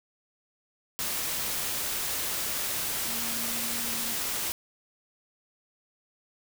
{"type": "tone in noise", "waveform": "sine", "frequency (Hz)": 232.1, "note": "A#3", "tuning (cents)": -7, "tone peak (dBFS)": -41, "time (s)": [3.08, 4.14], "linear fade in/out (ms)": 0, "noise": "white", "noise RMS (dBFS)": -31, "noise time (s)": [0.99, 4.52], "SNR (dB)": -13, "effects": []}